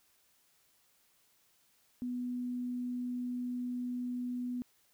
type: tone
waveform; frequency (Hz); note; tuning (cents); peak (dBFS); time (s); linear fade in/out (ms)
sine; 246.9; B3; 0; -34; 2.02-4.62; 0
effects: white hiss -70 dBFS RMS until 4.93 s